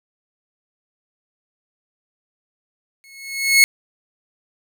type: tone with exponential growth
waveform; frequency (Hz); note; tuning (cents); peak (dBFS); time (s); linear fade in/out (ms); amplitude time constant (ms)
sawtooth; 2185; C#7; -26; -3; 3.04-3.64; 0; 130
effects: none